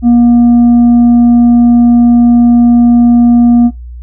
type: tone with tanh clipping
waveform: sine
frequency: 238.5 Hz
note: A#3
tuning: 40 cents sharp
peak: -3 dBFS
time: 0.02-3.71 s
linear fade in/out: 50 ms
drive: 3 dB
effects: noise-tail reverb RT60 0.2 s tail -25 dB re dry + added 60 Hz sine -23 dBFS peak until 4.02 s